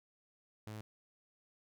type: tone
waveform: sawtooth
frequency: 107.4 Hz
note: A2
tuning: 41 cents flat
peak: -40 dBFS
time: 0.67-0.81 s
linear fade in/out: 0 ms
effects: none